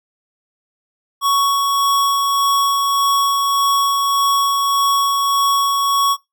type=tone with tremolo; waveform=square; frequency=1115 Hz; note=C#6; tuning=10 cents sharp; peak=-13 dBFS; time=1.21-6.17 s; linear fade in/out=50 ms; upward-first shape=sine; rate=1.7 Hz; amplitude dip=25%; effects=noise-tail reverb RT60 0.2 s tail -23 dB re dry